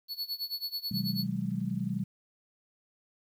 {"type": "tone with tremolo", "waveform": "square", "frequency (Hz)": 4416, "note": "C#8", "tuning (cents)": -7, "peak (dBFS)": -31, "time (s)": [0.08, 1.27], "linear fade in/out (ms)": 50, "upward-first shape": "sine", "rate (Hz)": 9.2, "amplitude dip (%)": 90}
{"type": "chord", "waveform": "sine", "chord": "G# minor seventh", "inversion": "first", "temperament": "just", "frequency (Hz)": [124.59, 155.74, 186.89, 207.7], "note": ["B2", "D#3", "F#3", "G#3"], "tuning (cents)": [16, 2, 18, 0], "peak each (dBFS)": [-37, -38, -33, -35], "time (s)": [0.91, 2.04], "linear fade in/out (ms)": 5}
{"effects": ["10-bit"]}